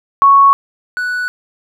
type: tone pair in turn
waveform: sine / triangle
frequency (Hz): 1108.7 / 1479.9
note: C#6 / F#6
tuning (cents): 0 / 0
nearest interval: perfect fourth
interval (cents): 500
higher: second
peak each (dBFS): -4 / -14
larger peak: first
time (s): 0.22-0.53 / 0.97-1.28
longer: neither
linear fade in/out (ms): 0
effects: none